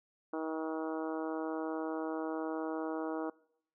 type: harmonic tone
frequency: 159.1 Hz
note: D#3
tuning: 39 cents sharp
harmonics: 2 / 3 / 4 / 5 / 6 / 7 / 8 / 9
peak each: -37 / -41 / -43 / -45 / -47 / -48 / -49 / -50 dBFS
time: 0.33-3.3 s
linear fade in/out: 5 ms
effects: noise-tail reverb RT60 0.7 s tail -23 dB re dry